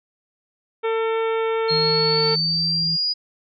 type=harmonic tone; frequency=449.5 Hz; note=A4; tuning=37 cents sharp; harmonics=1 / 2 / 3 / 4 / 5 / 6 / 7 / 8; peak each=-20 / -29 / -30 / -38 / -34 / -42 / -43 / -43 dBFS; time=0.83-2.36 s; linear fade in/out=20 ms
type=exponential sweep; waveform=sine; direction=up; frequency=4245 to 4924 Hz; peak=-19 dBFS; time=1.68-3.14 s; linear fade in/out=20 ms
type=tone with pitch glide; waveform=sine; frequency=158.9 to 164.12 Hz; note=D#3 to E3; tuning=+37 to -7 cents; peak=-26 dBFS; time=1.7-2.97 s; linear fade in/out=20 ms; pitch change=+56 cents; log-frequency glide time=2.28-2.53 s
effects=none